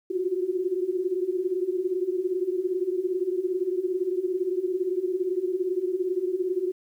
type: tone cluster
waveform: sine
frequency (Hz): 346.8 / 359.3 / 376.9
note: F4 / F4 / F#4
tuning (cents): -12 / +49 / +32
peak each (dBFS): -33 / -28 / -27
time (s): 0.1-6.72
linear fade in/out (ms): 10
effects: 10-bit